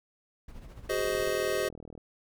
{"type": "noise with tremolo", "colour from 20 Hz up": "brown", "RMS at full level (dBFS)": -43, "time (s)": [0.48, 1.29], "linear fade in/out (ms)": 5, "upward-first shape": "sine", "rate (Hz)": 14, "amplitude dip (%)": 60}
{"type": "chord", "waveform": "square", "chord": "Ab dominant seventh", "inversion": "third", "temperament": "just", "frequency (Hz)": [373.8, 415.3, 519.1, 623], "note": ["Gb4", "Ab4", "C5", "Eb5"], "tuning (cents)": [18, 0, -14, 2], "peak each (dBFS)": -34, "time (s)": [0.89, 1.69], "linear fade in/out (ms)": 10}
{"type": "click train", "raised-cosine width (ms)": 2, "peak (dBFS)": -32, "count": 38, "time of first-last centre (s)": [1.05, 1.977], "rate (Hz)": 39.9}
{"effects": []}